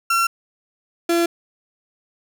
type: tone pair in turn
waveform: 35% pulse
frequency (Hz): 1360 / 340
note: F6 / F4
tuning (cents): -46 / -46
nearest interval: 2 octaves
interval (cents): 2400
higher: first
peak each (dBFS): -14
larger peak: neither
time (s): 0.1-0.27 / 1.09-1.26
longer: neither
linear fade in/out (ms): 5
effects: none